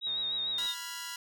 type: tone with vibrato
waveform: sine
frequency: 3760 Hz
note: A#7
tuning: 14 cents sharp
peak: -30 dBFS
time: 0.01-0.75 s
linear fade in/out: 50 ms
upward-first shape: sine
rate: 6.7 Hz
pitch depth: 43 cents each way
type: click train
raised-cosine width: 0.5 ms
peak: -37 dBFS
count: 77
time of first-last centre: 0.07-0.659 s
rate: 129 Hz
type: chord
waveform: 10% pulse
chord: F diminished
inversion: second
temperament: equal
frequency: 987.8 / 1396.9 / 1661.2 Hz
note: Cb6 / F6 / Ab6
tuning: 0 / 0 / 0 cents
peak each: -33 / -34 / -36 dBFS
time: 0.58-1.16 s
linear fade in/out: 2 ms
effects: none